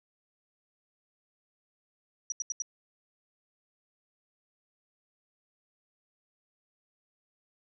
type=tone bursts; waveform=sine; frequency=5810 Hz; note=F#8; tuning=32 cents flat; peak=-30 dBFS; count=4; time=2.3-2.621 s; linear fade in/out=2 ms; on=21 ms; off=79 ms; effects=none